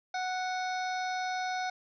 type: harmonic tone with a mistuned harmonic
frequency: 739 Hz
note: F#5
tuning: 2 cents flat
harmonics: 1 / 2 / 3 / 5 / 6 / 7 / 8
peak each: -32 / -38 / -42 / -46 / -48 / -49 / -50 dBFS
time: 0.14-1.7 s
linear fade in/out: 5 ms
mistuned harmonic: 6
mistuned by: -73 cents
effects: none